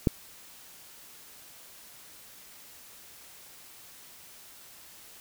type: click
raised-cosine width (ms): 3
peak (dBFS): -8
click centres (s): 0.072
effects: white hiss -51 dBFS RMS until 5.2 s